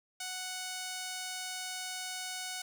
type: tone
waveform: 5% pulse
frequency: 740 Hz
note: F#5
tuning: in tune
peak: -26 dBFS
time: 0.2-2.62 s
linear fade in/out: 5 ms
effects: none